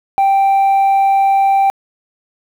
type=tone; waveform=sine; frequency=784 Hz; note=G5; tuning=in tune; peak=-6 dBFS; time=0.18-1.7 s; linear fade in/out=0 ms; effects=tanh soft clip ceiling -8 dBFS + 7-bit